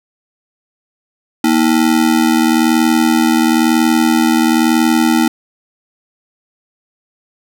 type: ring-modulated tone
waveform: square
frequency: 277.5 Hz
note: C#4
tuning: 2 cents sharp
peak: -7 dBFS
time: 1.44-5.28 s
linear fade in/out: 2 ms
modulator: 40.5 Hz
effects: none